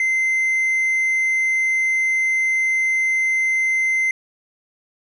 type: tone with hard clipping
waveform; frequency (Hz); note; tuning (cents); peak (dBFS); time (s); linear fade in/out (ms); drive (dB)
sine; 2073; C7; -17; -17; 0-4.11; 2; 2
effects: resampled to 24000 Hz